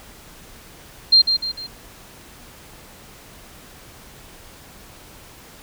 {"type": "tone with echo", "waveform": "sine", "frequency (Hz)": 4186, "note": "C8", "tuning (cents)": 0, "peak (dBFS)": -8, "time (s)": [1.12, 1.22], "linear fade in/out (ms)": 10, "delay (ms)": 150, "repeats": 3, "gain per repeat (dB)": -7, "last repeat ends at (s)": 1.67, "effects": ["pink hiss -44 dBFS RMS until 5.62 s"]}